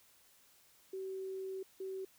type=tone bursts at uneven times; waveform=sine; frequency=381.4 Hz; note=G4; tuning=47 cents flat; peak=-39 dBFS; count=2; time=0.93-1.63 / 1.8-2.05 s; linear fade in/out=5 ms; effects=white hiss -66 dBFS RMS until 2.18 s